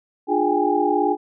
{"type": "tone cluster", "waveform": "sine", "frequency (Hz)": [299.5, 354.2, 416.7, 789, 828], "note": ["D4", "F4", "G#4", "G5", "G#5"], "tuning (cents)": [34, 24, 6, 11, -5], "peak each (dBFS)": -23, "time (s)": [0.27, 1.17], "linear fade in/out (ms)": 50, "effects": []}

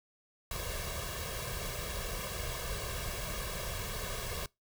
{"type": "noise with comb filter", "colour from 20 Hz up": "pink", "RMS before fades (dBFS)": -38, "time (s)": [0.51, 4.46], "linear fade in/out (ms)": 2, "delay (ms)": 1.8, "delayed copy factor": 0.8, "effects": ["noise-tail reverb RT60 0.2 s tail -24 dB re dry"]}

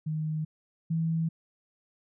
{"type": "tone pair in turn", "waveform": "sine", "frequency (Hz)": [155.56, 163.06], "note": ["D#3", "E3"], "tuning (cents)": [0, -19], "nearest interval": "minor second", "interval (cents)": 81, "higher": "second", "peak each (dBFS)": [-28, -25], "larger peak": "second", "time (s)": [[0.06, 0.45], [0.9, 1.29]], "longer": "neither", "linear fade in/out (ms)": 10, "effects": []}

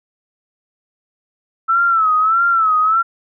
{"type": "tone with vibrato", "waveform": "sine", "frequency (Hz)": 1317, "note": "E6", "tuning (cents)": -2, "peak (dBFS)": -11, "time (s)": [1.68, 3.03], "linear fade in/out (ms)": 20, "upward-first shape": "sine", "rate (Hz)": 1.6, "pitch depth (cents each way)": 93, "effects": []}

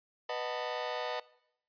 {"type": "chord", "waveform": "sawtooth", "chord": "B dominant seventh", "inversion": "none", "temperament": "just", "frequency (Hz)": [493.9, 617.4, 740.8, 889], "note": ["B4", "D#5", "F#5", "A5"], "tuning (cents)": [0, -14, 2, 18], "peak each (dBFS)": [-34, -34, -37, -38], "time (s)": [0.29, 1.2], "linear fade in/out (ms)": 5, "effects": ["noise-tail reverb RT60 0.8 s tail -21 dB re dry", "resampled to 11025 Hz"]}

